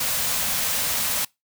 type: band-stop noise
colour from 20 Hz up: white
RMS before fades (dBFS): -24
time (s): 0-1.25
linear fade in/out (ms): 5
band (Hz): 280 to 450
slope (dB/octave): 96
effects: noise-tail reverb RT60 0.2 s tail -24 dB re dry